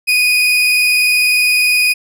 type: tone with vibrato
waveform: 35% pulse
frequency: 2484 Hz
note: D#7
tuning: 3 cents flat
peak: -8 dBFS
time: 0.07-1.94 s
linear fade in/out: 20 ms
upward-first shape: square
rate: 20 Hz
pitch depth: 18 cents each way
effects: none